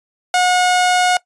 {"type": "tone", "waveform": "sawtooth", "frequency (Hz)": 725, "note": "F#5", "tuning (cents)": -35, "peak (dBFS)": -8, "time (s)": [0.34, 1.17], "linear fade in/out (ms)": 2, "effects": ["noise-tail reverb RT60 0.1 s tail -20 dB re dry", "resampled to 22050 Hz"]}